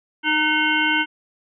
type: harmonic tone with a mistuned harmonic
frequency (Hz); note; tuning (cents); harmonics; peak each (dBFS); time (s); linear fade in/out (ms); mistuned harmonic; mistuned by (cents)
308.3; D#4; -16; 1 / 3 / 5 / 7 / 9 / 10; -25 / -25 / -21 / -23 / -25 / -26; 0.23-1.06; 50; 5; -37
effects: none